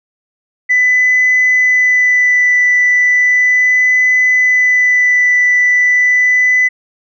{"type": "tone with vibrato", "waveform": "sine", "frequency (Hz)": 1994, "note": "B6", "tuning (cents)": 16, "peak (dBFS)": -6, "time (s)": [0.69, 6.69], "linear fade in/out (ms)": 20, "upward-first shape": "sine", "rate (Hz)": 0.36, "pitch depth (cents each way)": 11, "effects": ["tanh soft clip ceiling -4 dBFS"]}